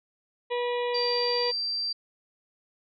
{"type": "harmonic tone", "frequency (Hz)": 485.7, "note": "B4", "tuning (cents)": -29, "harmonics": [1, 2, 4, 5, 6, 7, 8], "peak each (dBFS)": [-27, -33, -39, -41, -43, -44, -45], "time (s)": [0.5, 1.52], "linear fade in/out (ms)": 20}
{"type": "tone", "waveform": "sine", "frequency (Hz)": 4699, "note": "D8", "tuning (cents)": 0, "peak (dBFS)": -27, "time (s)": [0.94, 1.93], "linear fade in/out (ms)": 10}
{"effects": []}